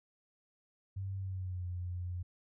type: tone with pitch glide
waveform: sine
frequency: 96.7 to 89.19 Hz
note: G2 to F2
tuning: -23 to +37 cents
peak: -36 dBFS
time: 0.96-2.23 s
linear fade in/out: 10 ms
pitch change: -140 cents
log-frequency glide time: 1.17-1.66 s
effects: none